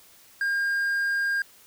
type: tone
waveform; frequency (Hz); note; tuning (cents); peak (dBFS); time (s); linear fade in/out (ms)
triangle; 1610; G6; +46; -21; 0.41-1.42; 2
effects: white hiss -54 dBFS RMS until 1.66 s